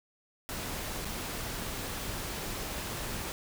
pink noise with dropouts, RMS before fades -37 dBFS, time 0.49-3.32 s, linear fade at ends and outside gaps 0 ms, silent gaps 1.047-1.053 s, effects none

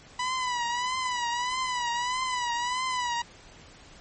sawtooth tone with vibrato, 987.8 Hz, B5, in tune, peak -23 dBFS, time 0.19-3.22 s, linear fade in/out 5 ms, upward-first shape triangle, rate 1.6 Hz, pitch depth 89 cents each way, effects pink hiss -51 dBFS RMS until 4 s + MP3 32 kbps

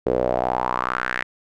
sawtooth tone with band-pass filter sweep, 62.3 Hz, B1, 16 cents sharp, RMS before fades -23 dBFS, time 0.06-1.23 s, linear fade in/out 5 ms, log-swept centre 450 to 1900 Hz, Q 4.3, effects none

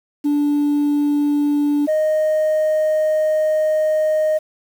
sine tone pair in turn, 291.4 / 620 Hz, D4 / D#5, -13 / -6 cents, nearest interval octave + minor second, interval 1307 cents, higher second, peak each -12 dBFS, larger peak neither, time 0.24-1.87 / 1.87-4.39 s, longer second, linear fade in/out 20 ms, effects tanh soft clip ceiling -13 dBFS + 7-bit

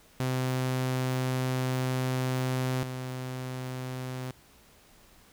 sawtooth tone pair in turn, 128.8 / 128.32 Hz, C3 / C3, -27 / -33 cents, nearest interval unison, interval 6 cents, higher first, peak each -23 / -30 dBFS, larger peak first, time 0.2-2.83 / 2.83-4.31 s, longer first, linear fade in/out 2 ms, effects pink hiss -58 dBFS RMS until 5.32 s

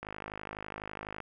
click train, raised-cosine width 0.5 ms, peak -24 dBFS, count 62, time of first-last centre 0.03-1.203 s, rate 52 Hz, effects none

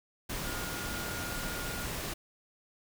sine tone in noise, 1424 Hz, F6, 33 cents sharp, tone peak -42 dBFS, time 0.44-1.86 s, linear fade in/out 10 ms, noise pink, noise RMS -37 dBFS, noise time 0.29-2.14 s, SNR -8 dB, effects none

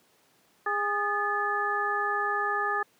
harmonic tone with a mistuned harmonic, 410.4 Hz, G#4, 21 cents flat, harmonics 1 / 2 / 3 / 4, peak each -34 / -32 / -29 / -30 dBFS, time 0.66-2.83 s, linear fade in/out 5 ms, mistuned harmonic 4, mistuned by +87 cents, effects pink hiss -64 dBFS RMS until 2.99 s + high-pass 200 Hz 12 dB/octave

